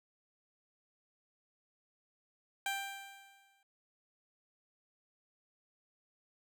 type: tone with exponential decay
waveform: 15% pulse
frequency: 788 Hz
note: G5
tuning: 9 cents sharp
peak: -26 dBFS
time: 2.66-3.63 s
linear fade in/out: 2 ms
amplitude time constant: 210 ms
effects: none